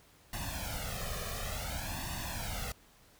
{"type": "noise with flanger", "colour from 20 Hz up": "pink", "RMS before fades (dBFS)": -38, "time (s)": [0.33, 2.72], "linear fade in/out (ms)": 2, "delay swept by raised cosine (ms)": [1.1, 1.68], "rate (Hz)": 0.56, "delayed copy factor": 1, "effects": ["pink hiss -62 dBFS RMS until 3.19 s"]}